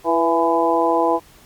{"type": "harmonic tone with a mistuned harmonic", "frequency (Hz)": 167.1, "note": "E3", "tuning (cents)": 24, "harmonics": [2, 3, 4, 5, 6], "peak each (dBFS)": [-21, -21, -21, -21, -21], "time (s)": [0.04, 1.2], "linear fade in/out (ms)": 50, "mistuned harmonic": 3, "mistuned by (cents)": -36, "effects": ["pink hiss -49 dBFS RMS until 1.45 s", "Opus 48 kbps"]}